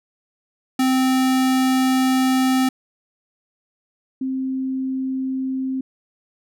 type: tone pair in turn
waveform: square / sine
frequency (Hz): 260 / 262.9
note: C4 / C4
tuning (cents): -11 / +8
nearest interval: unison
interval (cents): 19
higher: second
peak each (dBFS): -16 / -21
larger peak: first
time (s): 0.79-2.69 / 4.21-5.81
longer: first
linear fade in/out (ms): 5
effects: none